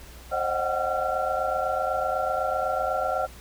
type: tone cluster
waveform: sine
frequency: 532 / 616 / 731 / 759 / 1367 Hz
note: C5 / D#5 / F#5 / F#5 / F6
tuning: +29 / -17 / -21 / +44 / -37 cents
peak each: -30 dBFS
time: 0.31-3.27 s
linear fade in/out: 20 ms
effects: added 60 Hz sine -45 dBFS peak until 3.4 s + pink hiss -48 dBFS RMS until 3.4 s